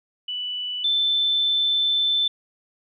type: tone pair in turn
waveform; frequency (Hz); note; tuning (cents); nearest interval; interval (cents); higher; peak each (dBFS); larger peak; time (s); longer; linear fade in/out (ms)
sine; 2970 / 3532; F#7 / A7; +6 / +6; minor third; 300; second; -26 / -18; second; 0.28-0.84 / 0.84-2.28; second; 5
effects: none